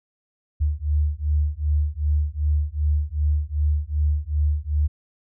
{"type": "beating tone pair", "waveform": "sine", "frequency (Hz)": [73.42, 76.02], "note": ["D2", "D#2"], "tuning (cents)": [0, -40], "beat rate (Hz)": 2.6, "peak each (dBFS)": -22, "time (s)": [0.6, 4.88], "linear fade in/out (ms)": 20, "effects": []}